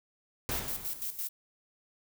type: noise with exponential decay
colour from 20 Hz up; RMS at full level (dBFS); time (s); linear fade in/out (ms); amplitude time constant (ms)
pink; -33; 0.49-1.28; 0; 170
type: noise with tremolo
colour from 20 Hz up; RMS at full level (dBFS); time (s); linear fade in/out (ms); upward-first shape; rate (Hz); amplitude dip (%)
violet; -35; 0.51-1.29; 5; square; 5.9; 70
effects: none